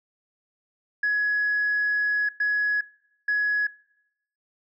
sine tone bursts at uneven times, 1680 Hz, G#6, 19 cents sharp, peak -19 dBFS, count 3, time 1.03-2.29 / 2.4-2.81 / 3.28-3.67 s, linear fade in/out 5 ms, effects noise-tail reverb RT60 0.8 s tail -22 dB re dry + tanh soft clip ceiling -17 dBFS

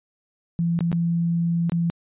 sine tone with dropouts, 169.3 Hz, E3, 46 cents sharp, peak -19 dBFS, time 0.59-1.9 s, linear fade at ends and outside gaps 0 ms, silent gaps 0.79-0.807 / 0.917-0.928 / 1.696-1.72 s, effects resampled to 8000 Hz

